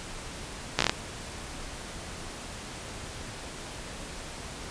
slowing click train, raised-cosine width 0.2 ms, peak -4 dBFS, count 6, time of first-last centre 0.79-0.895 s, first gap 15 ms, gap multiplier 1.17, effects pink hiss -40 dBFS RMS until 4.7 s + resampled to 22050 Hz

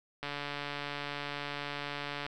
click train, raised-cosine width 0.3 ms, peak -21 dBFS, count 294, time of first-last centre 0.23-2.265 s, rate 144 Hz, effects none

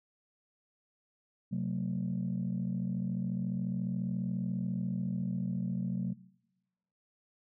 sine chord, F# diminished, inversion second, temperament equal with one note detuned, 130.81 / 185 / 225.3 Hz, C3 / F#3 / A3, 0 / 0 / +41 cents, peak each -36 / -32 / -36 dBFS, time 1.51-6.14 s, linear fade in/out 20 ms, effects noise-tail reverb RT60 1.0 s tail -22 dB re dry + tanh soft clip ceiling -25 dBFS

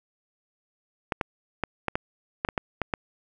clicks, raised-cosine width 0.5 ms, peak -10 dBFS, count 10, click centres 1.122 / 1.212 / 1.637 / 1.883 / 1.955 / 2.449 / 2.488 / 2.578 / 2.817 / 2.938 s, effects none

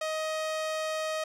sawtooth tone with low-pass filter, 628 Hz, D#5, 16 cents sharp, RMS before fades -32 dBFS, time 0.01-1.24 s, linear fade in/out 5 ms, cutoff 8900 Hz, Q 0.7, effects none

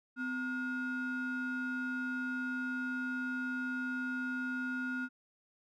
triangle ring-modulated tone, 587.3 Hz, D5, in tune, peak -29 dBFS, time 0.16-5.09 s, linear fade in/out 50 ms, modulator 842 Hz, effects none

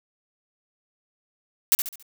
blue noise with echo, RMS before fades -17 dBFS, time 1.72-1.75 s, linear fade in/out 0 ms, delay 69 ms, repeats 4, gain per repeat -8 dB, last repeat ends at 2.026 s, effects none

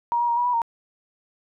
sine tone with pitch steps, 946 / 955 / 940 / 968 / 980 / 927 Hz, A#5 / A#5 / A#5 / B5 / B5 / A#5, +25 / +42 / +14 / -35 / -14 / -10 cents, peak -19 dBFS, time 0.12-0.618 s, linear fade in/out 0 ms, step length 83 ms, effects none

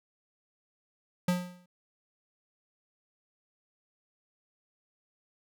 square tone with exponential decay, 178.9 Hz, F3, 42 cents sharp, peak -23 dBFS, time 1.28-1.66 s, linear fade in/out 5 ms, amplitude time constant 81 ms, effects none

